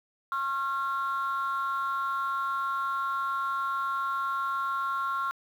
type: ring-modulated tone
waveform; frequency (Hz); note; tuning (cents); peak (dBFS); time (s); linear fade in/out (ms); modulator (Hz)
triangle; 146.83; D3; 0; -21; 0.32-5.31; 0; 1230
effects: tanh soft clip ceiling -22 dBFS + 9-bit